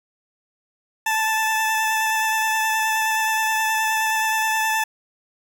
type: tone with vibrato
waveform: 20% pulse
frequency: 878 Hz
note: A5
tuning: 4 cents flat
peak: -14 dBFS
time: 1.06-4.84 s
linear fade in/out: 5 ms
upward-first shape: sine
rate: 9.5 Hz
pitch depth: 15 cents each way
effects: none